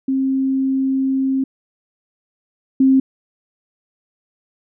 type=tone pair in turn; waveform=sine; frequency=266.7 / 265.7 Hz; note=C4 / C4; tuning=+33 / +27 cents; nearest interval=unison; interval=6 cents; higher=first; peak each=-15 / -9 dBFS; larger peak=second; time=0.08-1.44 / 2.8-3 s; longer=first; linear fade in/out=5 ms; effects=none